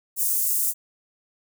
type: high-pass noise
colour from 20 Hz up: white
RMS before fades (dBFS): -23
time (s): 0.16-0.74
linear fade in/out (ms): 50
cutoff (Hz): 7500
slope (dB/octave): 24
effects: none